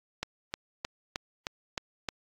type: click train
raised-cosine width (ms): 0.2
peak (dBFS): -14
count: 7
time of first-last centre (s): 0.23-2.088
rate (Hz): 3.23
effects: AAC 64 kbps